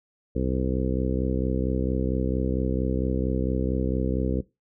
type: harmonic tone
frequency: 64.4 Hz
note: C2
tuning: 27 cents flat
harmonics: 1 / 2 / 3 / 4 / 5 / 6 / 7 / 8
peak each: -28 / -31 / -31 / -31 / -32 / -36 / -31 / -36 dBFS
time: 0.35-4.41 s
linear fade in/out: 10 ms
effects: noise-tail reverb RT60 0.2 s tail -17 dB re dry